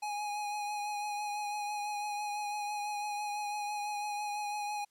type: tone with vibrato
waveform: square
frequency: 830.6 Hz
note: G#5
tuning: in tune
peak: -35 dBFS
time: 0.02-4.85 s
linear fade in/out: 10 ms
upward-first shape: triangle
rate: 6 Hz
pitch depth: 26 cents each way
effects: white hiss -75 dBFS RMS until 4.9 s + low-pass 11000 Hz 12 dB/octave